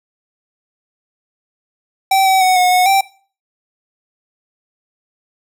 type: tone with pitch steps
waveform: square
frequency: 773 / 763 / 743 / 727 / 731 / 780 Hz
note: G5 / G5 / F#5 / F#5 / F#5 / G5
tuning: -24 / -47 / +7 / -31 / -21 / -9 cents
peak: -10 dBFS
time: 2.11-3.01 s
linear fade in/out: 5 ms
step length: 150 ms
effects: noise-tail reverb RT60 0.4 s tail -19 dB re dry